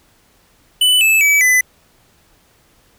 square tone with pitch steps, 2990 / 2618 / 2292 / 2007 Hz, F#7 / E7 / D7 / B6, +17 / -13 / -43 / +27 cents, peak -10 dBFS, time 0.81-1.61 s, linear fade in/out 5 ms, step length 200 ms, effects pink hiss -54 dBFS RMS until 2.98 s

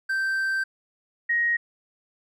triangle / sine tone pair in turn, 1561 / 1880.7 Hz, G6 / A#6, -8 / +15 cents, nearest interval minor third, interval 323 cents, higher second, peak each -21 / -20 dBFS, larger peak second, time 0.09-0.64 / 1.29-1.57 s, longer first, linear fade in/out 10 ms, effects none

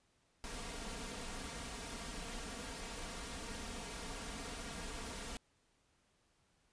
pink noise with comb filter, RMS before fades -45 dBFS, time 0.44-5.37 s, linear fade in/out 0 ms, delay 4.3 ms, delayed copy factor +0.6, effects pink hiss -75 dBFS RMS until 6.72 s + resampled to 22050 Hz

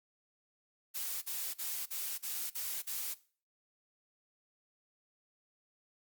blue noise bursts, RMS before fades -38 dBFS, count 7, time 0.94-3.146 s, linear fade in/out 20 ms, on 280 ms, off 41 ms, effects noise-tail reverb RT60 0.4 s tail -18 dB re dry + Opus 48 kbps

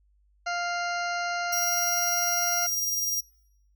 harmonic tone, 698.5 Hz, F5, in tune, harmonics 1 / 2 / 3 / 4 / 6 / 7 / 8 / 9, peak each -30 / -31 / -38 / -42 / -40 / -46 / -44 / -45 dBFS, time 0.46-2.67 s, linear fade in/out 10 ms
sawtooth tone with tremolo, 5700 Hz, F8, 34 cents sharp, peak -22 dBFS, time 1.52-3.21 s, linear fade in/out 10 ms, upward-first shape sine, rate 20 Hz, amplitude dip 30%
effects noise-tail reverb RT60 0.8 s tail -25 dB re dry + added 50 Hz sine -61 dBFS peak until 3.75 s

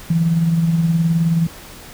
sine tone with tremolo, 165.7 Hz, E3, 9 cents sharp, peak -11 dBFS, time 0.1-1.47 s, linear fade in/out 5 ms, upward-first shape sine, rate 19 Hz, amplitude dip 45%, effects pink hiss -38 dBFS RMS until 1.93 s

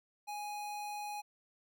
square tone, 830.6 Hz, G#5, in tune, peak -40 dBFS, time 0.27-1.22 s, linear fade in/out 20 ms, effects none

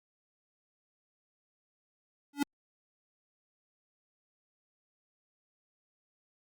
square tone with exponential growth, 285.4 Hz, D4, 49 cents flat, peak -23 dBFS, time 2.33-2.43 s, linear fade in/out 5 ms, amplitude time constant 20 ms, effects Opus 48 kbps

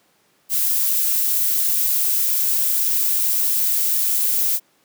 violet noise, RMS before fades -19 dBFS, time 0.49-4.6 s, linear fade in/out 50 ms, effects pink hiss -60 dBFS RMS until 4.84 s + high-pass 200 Hz 12 dB/octave

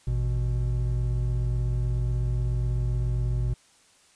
triangle tone pair together, 54.61 / 122 Hz, A1 / B2, -12 / -21 cents, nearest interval octave + major second, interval 1391 cents, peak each -24 dBFS, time 0.07-3.54 s, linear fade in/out 5 ms, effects white hiss -59 dBFS RMS until 4.15 s + resampled to 22050 Hz

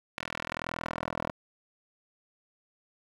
10% pulse tone with band-pass filter sweep, 41.2 Hz, E1, in tune, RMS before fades -37 dBFS, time 0.18-1.31 s, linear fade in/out 0 ms, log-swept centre 2200 to 800 Hz, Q 1, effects 10-bit

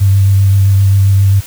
sine tone with vibrato, 98 Hz, G2, in tune, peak -5 dBFS, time 0-1.41 s, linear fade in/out 20 ms, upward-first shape sine, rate 7.6 Hz, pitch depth 19 cents each way, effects white hiss -32 dBFS RMS until 1.46 s

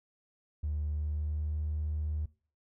triangle tone with pitch glide, 75.1 to 76.32 Hz, D2 to D#2, +39 to -33 cents, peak -27 dBFS, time 0.63-2.26 s, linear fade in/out 10 ms, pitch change +28 cents, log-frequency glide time 0.96-1.57 s, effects noise-tail reverb RT60 0.4 s tail -23 dB re dry + tanh soft clip ceiling -27 dBFS

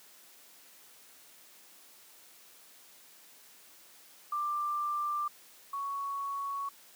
sine tone pair in turn, 1184 / 1115 Hz, D6 / C#6, +14 / +10 cents, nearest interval minor second, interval 104 cents, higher first, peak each -30 / -33 dBFS, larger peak first, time 4.32-5.28 / 5.73-6.69 s, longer neither, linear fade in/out 5 ms, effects white hiss -57 dBFS RMS until 6.95 s + high-pass 200 Hz 12 dB/octave

